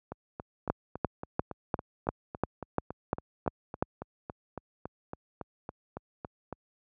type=two click trains; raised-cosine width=1 ms; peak=-23 / -12 dBFS; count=24 / 10; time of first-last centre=0.12-6.527 / 0.7-3.825 s; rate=3.59 / 2.88 Hz; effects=high-pass 60 Hz 12 dB/octave